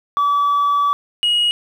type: tone pair in turn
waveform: sine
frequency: 1148 / 2893 Hz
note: D6 / F#7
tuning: -40 / -40 cents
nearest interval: octave + major third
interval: 1600 cents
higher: second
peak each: -11 dBFS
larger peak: neither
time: 0.17-0.93 / 1.23-1.51 s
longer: first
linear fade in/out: 0 ms
effects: tanh soft clip ceiling -12 dBFS + 8-bit